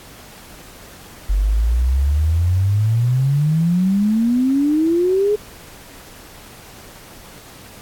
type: exponential sweep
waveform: sine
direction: up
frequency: 46.25 to 426 Hz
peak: -13 dBFS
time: 1.29-5.36 s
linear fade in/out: 10 ms
effects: pink hiss -41 dBFS RMS until 7.81 s + AAC 64 kbps